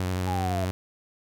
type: tone with vibrato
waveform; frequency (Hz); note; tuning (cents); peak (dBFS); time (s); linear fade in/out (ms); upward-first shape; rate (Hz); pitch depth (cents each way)
sawtooth; 91.8; F#2; -13; -22; 0-0.71; 0; sine; 12; 35
type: linear sweep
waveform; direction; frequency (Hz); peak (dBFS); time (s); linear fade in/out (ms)
sine; down; 842 to 648; -29; 0.27-0.65; 5
effects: none